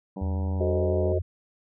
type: harmonic tone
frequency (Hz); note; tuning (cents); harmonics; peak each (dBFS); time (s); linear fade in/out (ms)
95.9; G2; -37; 2 / 3 / 4 / 5 / 6 / 7 / 8 / 9 / 10; -34 / -39 / -46 / -43 / -44 / -49 / -47 / -48 / -49; 0.16-1.13; 5
type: tone with pitch glide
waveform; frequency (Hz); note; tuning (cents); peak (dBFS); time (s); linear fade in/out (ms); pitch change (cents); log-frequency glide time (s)
sine; 82.41 to 86.61; E2 to F2; 0 to -14; -25; 0.21-1.22; 10; +86; 0.34-0.83
type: chord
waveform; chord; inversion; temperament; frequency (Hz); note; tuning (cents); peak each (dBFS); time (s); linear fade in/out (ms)
sine; F# diminished seventh; none; equal; 370 / 440 / 523.3 / 622.3; F#4 / A4 / C5 / Eb5; 0 / 0 / 0 / 0; -27 / -33 / -32 / -29; 0.6-1.19; 10
effects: none